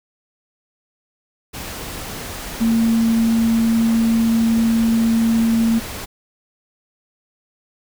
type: tone in noise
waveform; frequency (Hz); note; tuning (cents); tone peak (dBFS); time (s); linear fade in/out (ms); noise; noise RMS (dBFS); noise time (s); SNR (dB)
sine; 227.6; A#3; -41; -13; 2.6-5.8; 20; pink; -30; 1.53-6.06; +14
effects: none